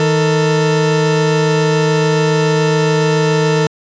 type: tone pair together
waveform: 40% pulse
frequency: 158 / 446.9 Hz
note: D#3 / A4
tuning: +27 / +27 cents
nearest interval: octave + tritone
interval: 1800 cents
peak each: -13 dBFS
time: 0-3.67 s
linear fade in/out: 2 ms
effects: resampled to 16000 Hz